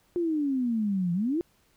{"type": "exponential two-way sweep", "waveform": "sine", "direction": "down then up", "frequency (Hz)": [356.6, 169, 356.6], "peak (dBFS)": -24, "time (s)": [0.16, 1.41], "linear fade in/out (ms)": 0, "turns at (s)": 1.13, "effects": ["pink hiss -66 dBFS RMS until 1.76 s"]}